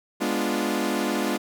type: chord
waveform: sawtooth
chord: G# diminished seventh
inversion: none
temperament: equal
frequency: 207.7 / 246.9 / 293.7 / 349.2 Hz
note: G#3 / B3 / D4 / F4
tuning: 0 / 0 / 0 / 0 cents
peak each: -25 dBFS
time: 0.2-1.38 s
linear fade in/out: 20 ms
effects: none